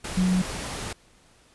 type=tone in noise; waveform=sine; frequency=183.9 Hz; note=F#3; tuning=10 cents flat; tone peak=-19 dBFS; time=0.17-0.42 s; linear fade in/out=5 ms; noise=pink; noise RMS=-33 dBFS; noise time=0.04-0.93 s; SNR=+11 dB; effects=pink hiss -58 dBFS RMS until 1.54 s + resampled to 24000 Hz